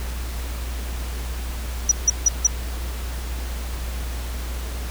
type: tone bursts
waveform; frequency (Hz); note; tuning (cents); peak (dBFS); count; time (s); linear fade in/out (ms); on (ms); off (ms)
sine; 5860; F#8; -18; -11; 4; 1.89-2.47; 5; 25; 160
effects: added 60 Hz sine -26 dBFS peak until 4.9 s + pink hiss -36 dBFS RMS until 4.9 s